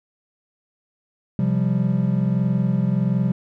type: chord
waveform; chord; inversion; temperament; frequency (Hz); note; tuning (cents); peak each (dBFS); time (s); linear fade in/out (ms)
triangle; C suspended fourth; none; equal; 130.81 / 174.61 / 196; C3 / F3 / G3; 0 / 0 / 0; -20; 1.39-3.32; 2
effects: none